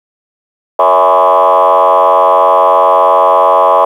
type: tone with frequency modulation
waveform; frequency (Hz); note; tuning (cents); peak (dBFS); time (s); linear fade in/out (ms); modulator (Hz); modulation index
sine; 830.6; G#5; 0; -3; 0.79-3.85; 5; 88.5; 3.5
effects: tanh soft clip ceiling 0 dBFS + 7-bit